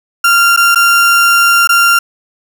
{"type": "tone with dropouts", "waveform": "35% pulse", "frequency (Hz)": 1387, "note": "F6", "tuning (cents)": -12, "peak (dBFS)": -4, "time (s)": [0.24, 1.99], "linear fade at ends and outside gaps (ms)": 5, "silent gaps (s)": [[0.564, 0.573], [0.748, 0.757], [1.674, 1.691]], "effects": []}